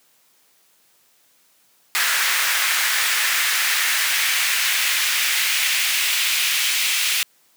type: noise with high-pass filter sweep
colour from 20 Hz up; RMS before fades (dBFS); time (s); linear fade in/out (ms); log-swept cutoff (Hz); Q
pink; -20; 1.95-7.23; 0; 1600 to 2600; 1.8
effects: white hiss -59 dBFS RMS until 7.56 s + high-pass 150 Hz 12 dB/octave